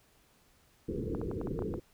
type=low-pass noise; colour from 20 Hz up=white; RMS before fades=-36 dBFS; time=0.88-1.8 s; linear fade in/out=10 ms; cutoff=480 Hz; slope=96 dB/octave
type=clicks; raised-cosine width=1 ms; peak=-26 dBFS; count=8; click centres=1.149 / 1.215 / 1.314 / 1.414 / 1.472 / 1.591 / 1.622 / 1.74 s
effects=pink hiss -66 dBFS RMS until 1.93 s